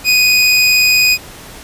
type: tone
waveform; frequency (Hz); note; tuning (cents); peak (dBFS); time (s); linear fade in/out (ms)
25% pulse; 2489; D#7; 0; -4; 0.04-1.18; 50
effects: pink hiss -34 dBFS RMS until 1.63 s + resampled to 32000 Hz